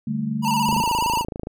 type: chord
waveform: sine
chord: D suspended fourth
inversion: none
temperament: equal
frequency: 146.83 / 196 / 220 Hz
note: D3 / G3 / A3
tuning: 0 / 0 / 0 cents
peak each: -28 / -29 / -24 dBFS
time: 0.07-0.82 s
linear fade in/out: 5 ms
type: tone with vibrato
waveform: square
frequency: 932.3 Hz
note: A#5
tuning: in tune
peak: -20 dBFS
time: 0.42-1.25 s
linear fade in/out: 50 ms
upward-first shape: square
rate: 17 Hz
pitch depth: 65 cents each way
type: click train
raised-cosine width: 2 ms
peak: -16 dBFS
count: 22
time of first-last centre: 0.69-1.471 s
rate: 26.9 Hz
effects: none